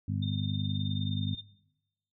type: harmonic tone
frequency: 50.3 Hz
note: G1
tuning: 45 cents sharp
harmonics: 2 / 3 / 4 / 5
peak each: -31 / -35 / -37 / -39 dBFS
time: 0.08-1.35 s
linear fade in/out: 5 ms
type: tone with tremolo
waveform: sine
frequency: 3627 Hz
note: A#7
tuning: 48 cents flat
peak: -36 dBFS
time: 0.22-1.42 s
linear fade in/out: 10 ms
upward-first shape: sine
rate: 19 Hz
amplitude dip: 75%
effects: noise-tail reverb RT60 0.9 s tail -21 dB re dry